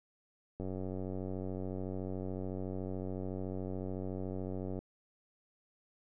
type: click train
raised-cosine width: 2 ms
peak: -27 dBFS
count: 394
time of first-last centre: 0.6-4.79 s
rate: 93.8 Hz
effects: none